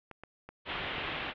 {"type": "clicks", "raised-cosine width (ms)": 0.5, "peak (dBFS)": -30, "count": 3, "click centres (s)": [0.113, 0.236, 0.49]}
{"type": "low-pass noise", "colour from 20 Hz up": "white", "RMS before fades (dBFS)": -37, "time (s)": [0.65, 1.34], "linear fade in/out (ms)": 50, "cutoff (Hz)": 3400, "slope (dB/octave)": 48}
{"effects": []}